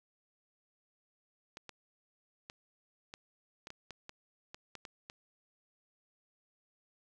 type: clicks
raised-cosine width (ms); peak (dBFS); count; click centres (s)
0.2; -28; 12; 1.571 / 1.693 / 2.499 / 3.139 / 3.671 / 3.704 / 3.907 / 4.094 / 4.545 / 4.753 / 4.852 / 5.099
effects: none